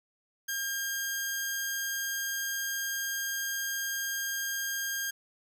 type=tone pair together; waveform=sawtooth; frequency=1611 / 3222 Hz; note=G6 / G7; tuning=+47 / +47 cents; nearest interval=octave; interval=1200 cents; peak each=-29 / -30 dBFS; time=0.48-5.11 s; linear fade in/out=10 ms; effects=none